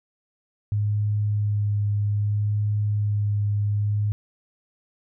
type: tone with vibrato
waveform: sine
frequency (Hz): 103.83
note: G#2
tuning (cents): 0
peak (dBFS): -20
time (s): 0.72-4.12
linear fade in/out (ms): 0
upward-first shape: sine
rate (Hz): 0.63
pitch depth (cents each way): 13
effects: none